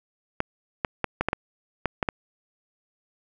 clicks, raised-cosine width 0.5 ms, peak -8 dBFS, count 9, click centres 0.404 / 0.848 / 1.043 / 1.21 / 1.286 / 1.331 / 1.857 / 2.028 / 2.088 s, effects none

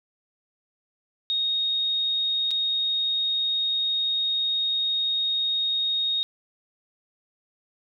sine tone with dropouts, 3729 Hz, A#7, in tune, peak -22 dBFS, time 1.3-6.23 s, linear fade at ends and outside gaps 0 ms, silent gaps 2.508-2.513 s, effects none

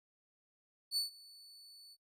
40% pulse tone with ADSR envelope, 4473 Hz, C#8, 15 cents sharp, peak -29 dBFS, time 0.91-1.97 s, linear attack 59 ms, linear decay 130 ms, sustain -24 dB, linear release 45 ms, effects noise-tail reverb RT60 0.1 s tail -23 dB re dry + resampled to 32000 Hz

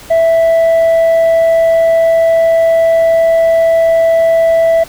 sine tone with tanh clipping, 659.3 Hz, E5, in tune, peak -7 dBFS, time 0.1-4.84 s, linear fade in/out 10 ms, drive 3 dB, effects pink hiss -34 dBFS RMS until 4.88 s

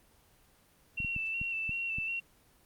sine tone with vibrato, 2695 Hz, E7, 38 cents sharp, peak -32 dBFS, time 0.97-2.2 s, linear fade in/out 10 ms, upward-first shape square, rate 2.7 Hz, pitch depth 26 cents each way
clicks, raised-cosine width 5 ms, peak -28 dBFS, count 6, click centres 1.003 / 1.047 / 1.164 / 1.415 / 1.694 / 1.985 s
effects pink hiss -64 dBFS RMS until 2.65 s + Opus 24 kbps

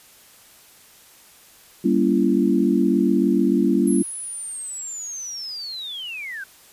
sine chord, G diminished seventh, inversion none, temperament just, 196 / 235.2 / 282.2 / 338.7 Hz, G3 / Bb3 / Db4 / Fb4, 0 / +16 / +31 / +47 cents, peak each -21 dBFS, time 1.84-4.03 s, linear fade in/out 10 ms
sine linear sweep, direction down, 11175 to 1495 Hz, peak -29 dBFS, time 3.87-6.44 s, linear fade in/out 5 ms
effects white hiss -50 dBFS RMS until 6.72 s + resampled to 32000 Hz

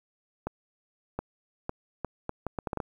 accelerating click train, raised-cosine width 1 ms, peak -17 dBFS, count 11, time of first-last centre 0.47-2.802 s, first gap 720 ms, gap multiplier 0.7, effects 9-bit

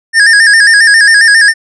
square tone with vibrato, 1731 Hz, A6, 29 cents flat, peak -3 dBFS, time 0.13-1.54 s, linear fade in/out 50 ms, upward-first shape square, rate 7.4 Hz, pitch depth 77 cents each way, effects resampled to 22050 Hz

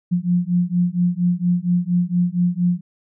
sine beating tone pair, 174.61 / 178.91 Hz, F3 / F3, 0 / +42 cents, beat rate 4.3 Hz, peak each -19 dBFS, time 0.11-2.81 s, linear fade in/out 20 ms, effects none

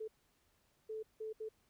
sine tone bursts at uneven times, 436.9 Hz, A4, 12 cents flat, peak -40 dBFS, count 4, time 0-0.08 / 0.89-1.03 / 1.2-1.33 / 1.4-1.49 s, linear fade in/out 10 ms, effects pink hiss -75 dBFS RMS until 1.69 s

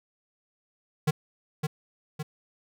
square tone with echo, 152.6 Hz, D#3, 33 cents flat, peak -21 dBFS, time 1.07-1.11 s, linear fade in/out 10 ms, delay 560 ms, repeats 2, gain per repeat -5 dB, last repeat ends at 2.23 s, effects none

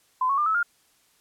sine tone with pitch steps, 1020 / 1105.9 / 1199.1 / 1300.1 / 1409.6 Hz, C6 / C#6 / D6 / E6 / F6, -44 / -4 / +36 / -24 / +16 cents, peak -20 dBFS, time 0.21-0.63 s, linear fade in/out 5 ms, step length 84 ms, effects white hiss -63 dBFS RMS until 1.2 s + low-pass 12000 Hz 12 dB/octave

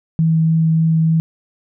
sine tone with vibrato, 161.5 Hz, E3, 35 cents flat, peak -11 dBFS, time 0.19-1.2 s, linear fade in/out 0 ms, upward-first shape triangle, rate 3.4 Hz, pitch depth 8 cents each way, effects none

